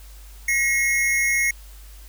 square tone pair together, 1905 / 2167 Hz, A#6 / C#7, +37 / -40 cents, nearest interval major second, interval 223 cents, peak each -25 / -20 dBFS, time 0.48-1.51 s, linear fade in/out 5 ms, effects added 50 Hz sine -40 dBFS peak until 2.08 s + white hiss -50 dBFS RMS until 2.08 s

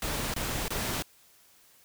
pink noise bursts, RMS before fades -32 dBFS, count 3, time 0.02-1.024 s, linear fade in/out 2 ms, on 320 ms, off 22 ms, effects white hiss -60 dBFS RMS until 1.84 s

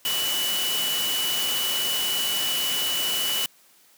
sine tone in noise, 2960 Hz, F#7, in tune, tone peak -25 dBFS, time 0.05-3.46 s, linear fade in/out 2 ms, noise white, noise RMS -28 dBFS, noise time 0.05-3.46 s, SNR 0 dB, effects white hiss -57 dBFS RMS until 3.97 s + high-pass 150 Hz 12 dB/octave

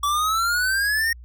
square exponential sweep, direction up, 1140 to 1864.7 Hz, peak -20 dBFS, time 0.03-1.13 s, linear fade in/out 5 ms, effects added 60 Hz sine -39 dBFS peak until 1.24 s

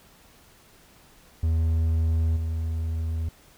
triangle tone with level steps, 81 Hz, E2, 30 cents flat, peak -18 / -23 dBFS, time 1.43-3.29 s, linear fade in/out 5 ms, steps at 2.36 s, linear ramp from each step 10 ms, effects pink hiss -55 dBFS RMS until 3.57 s

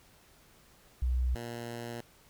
sine / 10% pulse tone pair in turn, 62.5 / 117.98 Hz, B1 / A#2, +21 / +21 cents, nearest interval major seventh, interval 1100 cents, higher second, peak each -26 / -30 dBFS, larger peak first, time 1.02-1.35 / 1.35-2.01 s, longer second, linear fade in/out 5 ms, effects pink hiss -61 dBFS RMS until 2.29 s

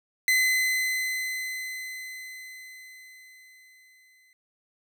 40% pulse tone with exponential decay, 2035 Hz, C7, 49 cents flat, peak -18 dBFS, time 0.28-4.33 s, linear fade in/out 1 ms, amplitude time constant 880 ms, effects none

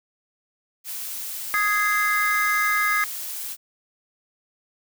blue noise, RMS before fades -32 dBFS, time 0.84-3.57 s, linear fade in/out 50 ms
triangle chord, Ab major, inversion second, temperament just, 1245.9 / 1661.2 / 2077 Hz, Eb6 / Ab6 / C7, +2 / 0 / -13 cents, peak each -22 dBFS, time 1.54-3.04 s, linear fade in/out 0 ms
effects none

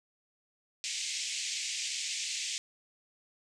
white band-pass noise, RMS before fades -36 dBFS, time 0.84-2.58 s, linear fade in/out 0 ms, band 2100 to 7800 Hz, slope 48 dB/octave, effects none

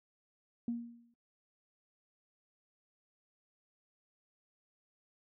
sine tone with exponential decay, 235.5 Hz, A#3, 18 cents sharp, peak -30 dBFS, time 0.68-1.14 s, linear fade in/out 2 ms, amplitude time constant 99 ms, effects noise-tail reverb RT60 0.2 s tail -21 dB re dry + tanh soft clip ceiling -26 dBFS

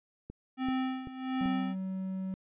click train, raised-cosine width 3 ms, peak -29 dBFS, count 4, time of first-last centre 0.3-1.458 s, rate 2.59 Hz
square tone with tremolo, 260 Hz, C4, 11 cents flat, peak -29 dBFS, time 0.57-1.76 s, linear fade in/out 50 ms, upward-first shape sine, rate 1.4 Hz, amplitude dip 80%
triangle tone, 189.2 Hz, F#3, 39 cents sharp, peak -31 dBFS, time 1.41-2.34 s, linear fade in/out 0 ms
effects resampled to 8000 Hz

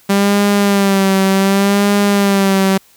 sawtooth tone with vibrato, 197.6 Hz, G3, 14 cents sharp, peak -6 dBFS, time 0.09-2.78 s, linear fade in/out 10 ms, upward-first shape sine, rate 0.67 Hz, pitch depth 47 cents each way, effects white hiss -49 dBFS RMS until 2.96 s

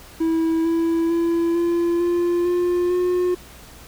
triangle tone with pitch steps, 326 / 331.3 / 336.7 / 342.2 / 347.8 / 353.5 / 359.2 Hz, E4 / E4 / E4 / F4 / F4 / F4 / F4, -19 / +9 / +37 / -35 / -7 / +21 / +49 cents, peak -15 dBFS, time 0.2-3.35 s, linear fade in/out 10 ms, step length 450 ms, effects added 60 Hz sine -49 dBFS peak until 3.87 s + pink hiss -44 dBFS RMS until 3.87 s

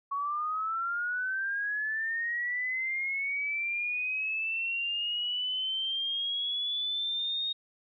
sine linear sweep, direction up, 1108.7 to 3729 Hz, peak -29 dBFS, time 0.11-7.53 s, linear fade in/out 10 ms, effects none

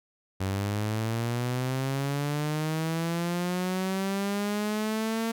sawtooth linear sweep, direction up, 94.2 to 228.5 Hz, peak -23 dBFS, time 0.4-5.32 s, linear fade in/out 10 ms, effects none

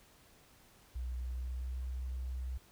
sine tone with pitch glide, 61.74 to 63.66 Hz, B1 to C2, 0 to -47 cents, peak -36 dBFS, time 0.95-2.58 s, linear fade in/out 10 ms, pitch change +53 cents, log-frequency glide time 1.16-1.77 s, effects pink hiss -63 dBFS RMS until 2.71 s

